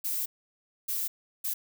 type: noise bursts at uneven times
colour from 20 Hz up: violet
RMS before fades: -31 dBFS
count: 3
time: 0.04-0.26 / 0.88-1.08 / 1.44-1.54 s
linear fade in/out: 10 ms
effects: none